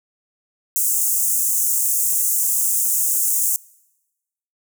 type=high-pass noise; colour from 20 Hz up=pink; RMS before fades=-19 dBFS; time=0.76-3.56 s; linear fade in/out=0 ms; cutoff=6800 Hz; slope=48 dB/octave; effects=noise-tail reverb RT60 1.0 s tail -24 dB re dry